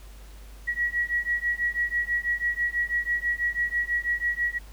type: beating tone pair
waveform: sine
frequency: 1917 / 1923.1 Hz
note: A#6 / B6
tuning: +48 / -47 cents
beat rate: 6.1 Hz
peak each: -27 dBFS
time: 0.67-4.59 s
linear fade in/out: 20 ms
effects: added 50 Hz sine -42 dBFS peak until 4.72 s + pink hiss -53 dBFS RMS until 4.72 s